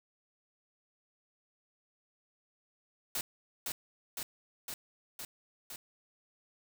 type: noise with echo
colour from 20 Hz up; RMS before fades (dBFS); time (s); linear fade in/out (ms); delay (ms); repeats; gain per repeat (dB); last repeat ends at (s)
white; -35; 3.15-3.21; 2; 510; 5; -2; 5.76
effects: none